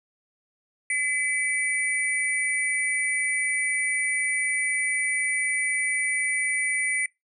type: tone cluster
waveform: sine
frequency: 2019 / 2295 / 9090 Hz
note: B6 / D7 / C#9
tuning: +38 / -40 / +42 cents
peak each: -25 / -28 / -31 dBFS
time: 0.9-7.06 s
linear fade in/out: 2 ms
effects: noise-tail reverb RT60 0.2 s tail -24 dB re dry